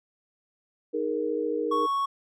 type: chord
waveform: sine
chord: D# suspended fourth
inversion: none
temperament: equal with one note detuned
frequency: 311.1 / 415.3 / 469.4 Hz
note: D#4 / G#4 / A#4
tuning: 0 / 0 / +12 cents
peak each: -31 / -31 / -28 dBFS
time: 0.93-1.87 s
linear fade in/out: 20 ms
type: tone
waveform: triangle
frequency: 1108.7 Hz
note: C#6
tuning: in tune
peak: -22 dBFS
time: 1.71-2.06 s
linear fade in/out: 10 ms
effects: none